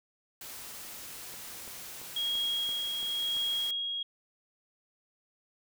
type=noise; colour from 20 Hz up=white; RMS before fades=-44 dBFS; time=0.41-3.71 s; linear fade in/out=2 ms
type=click train; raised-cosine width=1 ms; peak=-36 dBFS; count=7; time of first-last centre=1.34-3.367 s; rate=2.96 Hz
type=tone with tremolo; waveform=sine; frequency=3284 Hz; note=G#7; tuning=20 cents flat; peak=-28 dBFS; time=2.16-4.03 s; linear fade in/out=5 ms; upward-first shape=sine; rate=0.97 Hz; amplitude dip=35%
effects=none